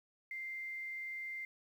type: tone with quantisation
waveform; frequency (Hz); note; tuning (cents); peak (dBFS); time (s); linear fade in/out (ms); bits
sine; 2093; C7; 0; -40; 0.31-1.45; 2; 11
effects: none

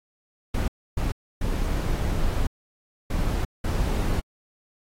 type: noise bursts at uneven times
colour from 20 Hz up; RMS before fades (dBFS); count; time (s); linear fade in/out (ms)
brown; -24; 5; 0.54-0.68 / 0.97-1.12 / 1.41-2.47 / 3.1-3.45 / 3.64-4.2; 5
effects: AAC 48 kbps

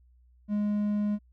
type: tone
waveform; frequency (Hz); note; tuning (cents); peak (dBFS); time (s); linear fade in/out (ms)
triangle; 207.7; G#3; 0; -23; 0.48-1.19; 50
effects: added 61 Hz sine -57 dBFS peak until 1.32 s

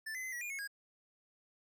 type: tone with pitch steps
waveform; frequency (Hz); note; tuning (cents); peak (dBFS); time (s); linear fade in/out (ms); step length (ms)
square; 1763 / 2033 / 2048 / 1927 / 2421 / 2188 / 1637; A6 / B6 / C7 / B6 / D#7 / C#7 / G#6; +3 / +50 / -38 / -43 / -48 / -23 / -25; -40; 0.06-0.676; 10; 88
effects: none

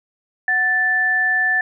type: tone pair together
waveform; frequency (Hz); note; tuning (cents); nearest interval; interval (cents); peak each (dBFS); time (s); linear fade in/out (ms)
sine; 740 / 1760; F#5 / A6; 0 / 0; octave + minor third; 1500; -26 / -15; 0.48-1.61; 2
effects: none

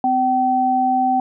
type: tone pair together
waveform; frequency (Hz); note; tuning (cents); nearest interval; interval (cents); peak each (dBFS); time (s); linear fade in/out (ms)
sine; 256 / 767; C4 / G5; -38 / -38; octave + perfect fifth; 1900; -21 / -15; 0.04-1.2; 2
effects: none

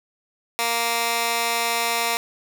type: tone with high-pass filter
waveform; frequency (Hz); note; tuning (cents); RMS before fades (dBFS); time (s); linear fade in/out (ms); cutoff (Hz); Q
15% pulse; 233.1; A#3; 0; -23; 0.59-2.17; 0; 990; 0.56
effects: none

